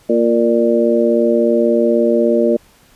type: harmonic tone with a mistuned harmonic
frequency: 116.54 Hz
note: A#2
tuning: in tune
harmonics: 2 / 3 / 4 / 5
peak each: -16 / -16 / -16 / -16 dBFS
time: 0.09-2.57 s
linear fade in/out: 10 ms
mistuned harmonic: 5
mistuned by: +19 cents
effects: pink hiss -50 dBFS RMS until 2.95 s + resampled to 32000 Hz